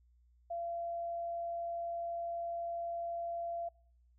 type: tone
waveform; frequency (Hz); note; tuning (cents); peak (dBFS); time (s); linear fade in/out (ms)
sine; 683; F5; -39; -36; 0.5-3.69; 10
effects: noise-tail reverb RT60 0.6 s tail -25 dB re dry + added 60 Hz sine -64 dBFS peak until 4.18 s